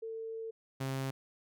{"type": "tone pair in turn", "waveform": ["sine", "sawtooth"], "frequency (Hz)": [448.8, 133.97], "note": ["A4", "C3"], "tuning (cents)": [34, 41], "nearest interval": "octave + major sixth", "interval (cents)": 2093, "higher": "first", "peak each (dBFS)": [-38, -30], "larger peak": "second", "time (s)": [[0.02, 0.51], [0.8, 1.11]], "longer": "first", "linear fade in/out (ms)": 10, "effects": []}